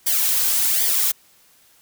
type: noise with flanger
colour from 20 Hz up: blue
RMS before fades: -19 dBFS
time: 0.06-1.12 s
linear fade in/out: 10 ms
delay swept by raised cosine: 0.73 to 3.03 ms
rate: 1.3 Hz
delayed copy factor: -0.6
effects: white hiss -55 dBFS RMS until 1.81 s